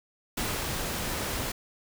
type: noise with ADSR envelope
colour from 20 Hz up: pink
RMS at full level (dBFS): -30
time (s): 0.37-1.52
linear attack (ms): 7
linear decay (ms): 250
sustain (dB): -2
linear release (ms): 7
effects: none